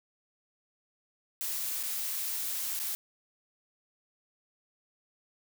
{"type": "noise with dropouts", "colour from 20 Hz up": "blue", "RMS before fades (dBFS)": -34, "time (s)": [1.41, 2.95], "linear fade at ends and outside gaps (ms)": 0, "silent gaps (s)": [[1.829, 1.835], [2.792, 2.799]], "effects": []}